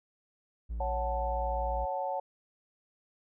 triangle tone, 57 Hz, A#1, 38 cents flat, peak -31 dBFS, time 0.69-1.86 s, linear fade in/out 20 ms
sine chord, F# minor, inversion second, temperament equal, 554.4 / 740 / 880 Hz, C#5 / F#5 / A5, 0 / 0 / 0 cents, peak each -35 dBFS, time 0.8-2.2 s, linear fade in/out 5 ms
effects none

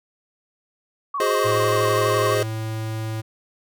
sine tone with vibrato, 1100 Hz, C#6, 14 cents flat, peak -23 dBFS, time 1.14-2.35 s, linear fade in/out 5 ms, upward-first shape square, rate 12 Hz, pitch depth 52 cents each way
square chord, Ab dominant seventh, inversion third, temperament equal, 370 / 415.3 / 523.3 / 622.3 Hz, Gb4 / Ab4 / C5 / Eb5, 0 / 0 / 0 / 0 cents, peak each -29 / -24 / -25 / -26 dBFS, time 1.2-2.43 s, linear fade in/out 2 ms
square tone, 110.4 Hz, A2, 6 cents sharp, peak -26 dBFS, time 1.44-3.22 s, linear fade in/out 20 ms
effects none

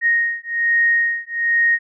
sine beating tone pair, 1864.7 / 1865.9 Hz, A#6 / A#6, 0 / +1 cents, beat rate 1.2 Hz, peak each -18 dBFS, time 0.01-1.79 s, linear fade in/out 50 ms, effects none

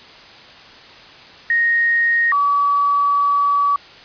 sine tone pair in turn, 1864.7 / 1142.7 Hz, A#6 / D6, 0 / -48 cents, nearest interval minor sixth, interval 848 cents, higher first, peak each -13 / -13 dBFS, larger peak neither, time 1.5-2.32 / 2.32-3.76 s, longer second, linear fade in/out 2 ms, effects white hiss -41 dBFS RMS until 4.04 s + resampled to 11025 Hz

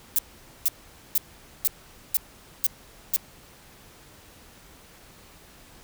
violet noise bursts, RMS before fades -21 dBFS, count 7, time 0.16-3.162 s, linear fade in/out 0 ms, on 26 ms, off 470 ms, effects pink hiss -51 dBFS RMS until 5.83 s

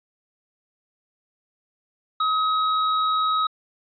square tone, 1271 Hz, D#6, 36 cents sharp, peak -20 dBFS, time 2.2-3.47 s, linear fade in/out 5 ms, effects resampled to 11025 Hz

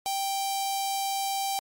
sawtooth tone with notch filter, 784 Hz, G5, in tune, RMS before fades -29 dBFS, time 0.06-1.59 s, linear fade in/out 0 ms, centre 1600 Hz, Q 0.51, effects MP3 64 kbps

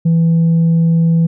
sine tone with tanh clipping, 165.5 Hz, E3, 7 cents sharp, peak -9 dBFS, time 0.05-1.27 s, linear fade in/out 10 ms, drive 1 dB, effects none

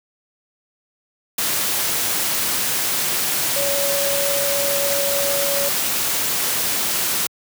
sine tone in noise, 563 Hz, C#5, 27 cents sharp, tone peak -22 dBFS, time 3.56-5.69 s, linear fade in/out 5 ms, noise white, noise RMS -21 dBFS, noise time 1.38-7.27 s, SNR -4 dB, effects high-pass 100 Hz 12 dB/octave

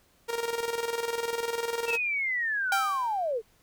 sawtooth tone with tremolo, 466.2 Hz, A#4, in tune, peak -23 dBFS, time 0.28-1.98 s, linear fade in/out 20 ms, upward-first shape square, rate 20 Hz, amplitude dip 60%
sine linear sweep, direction down, 2700 to 415.3 Hz, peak -26 dBFS, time 1.86-3.42 s, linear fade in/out 50 ms
sawtooth tone with exponential decay, 784 Hz, G5, in tune, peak -19 dBFS, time 2.72-3.32 s, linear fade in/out 2 ms, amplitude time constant 130 ms
effects pink hiss -64 dBFS RMS until 3.62 s

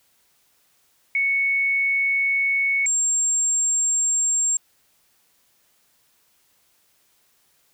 sine tone pair in turn, 2215 / 7450 Hz, C#7 / A#8, -2 / -2 cents, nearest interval octave + major sixth, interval 2100 cents, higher second, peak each -18 dBFS, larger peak neither, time 1.15-2.86 / 2.86-4.57 s, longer neither, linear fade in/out 2 ms, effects white hiss -63 dBFS RMS until 7.73 s

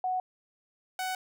sine / sawtooth tone pair in turn, 740 / 746.4 Hz, F#5 / F#5, 0 / +15 cents, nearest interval unison, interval 15 cents, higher second, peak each -27 dBFS, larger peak neither, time 0.04-0.2 / 0.99-1.15 s, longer neither, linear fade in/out 2 ms, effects none

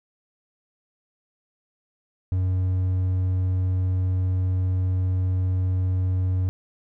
triangle tone, 92.5 Hz, F#2, in tune, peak -18 dBFS, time 2.32-6.49 s, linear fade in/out 0 ms, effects none

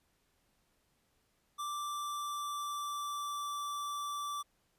square tone with pitch glide, 1174.7 to 1163.9 Hz, D6 to D6, 0 to -16 cents, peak -37 dBFS, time 1.58-4.43 s, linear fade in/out 20 ms, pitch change -16 cents, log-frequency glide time 1.72-3.52 s, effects pink hiss -75 dBFS RMS until 4.78 s + resampled to 32000 Hz

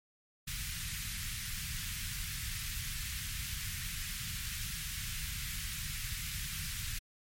pink band-stop noise, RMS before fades -39 dBFS, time 0.47-6.99 s, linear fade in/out 10 ms, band 150 to 1700 Hz, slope 24 dB/octave, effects MP3 64 kbps

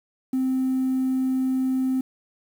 triangle tone, 260.4 Hz, C4, 8 cents flat, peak -17 dBFS, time 0.33-2.01 s, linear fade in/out 5 ms, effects tanh soft clip ceiling -17 dBFS + 8-bit

